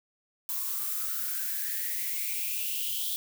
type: noise with high-pass filter sweep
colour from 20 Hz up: violet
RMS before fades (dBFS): -32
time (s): 0.49-3.16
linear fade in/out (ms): 0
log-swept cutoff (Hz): 1000 to 3400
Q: 8.6
effects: none